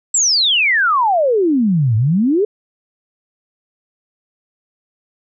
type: exponential two-way sweep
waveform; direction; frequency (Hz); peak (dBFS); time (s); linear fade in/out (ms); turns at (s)
sine; down then up; 7850 to 104.6 to 440.3; -11; 0.14-2.45; 5; 1.96
effects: none